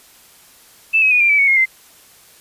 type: tone with pitch steps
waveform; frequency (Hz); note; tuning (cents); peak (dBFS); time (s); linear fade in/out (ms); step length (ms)
sine; 2637 / 2549 / 2463 / 2381 / 2301 / 2224 / 2149 / 2077; E7 / D#7 / D#7 / D7 / D7 / C#7 / C7 / C7; 0 / +41 / -18 / +23 / -36 / +5 / +46 / -13; -10; 0.93-1.658; 20; 91
effects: white hiss -47 dBFS RMS until 2.4 s + resampled to 32000 Hz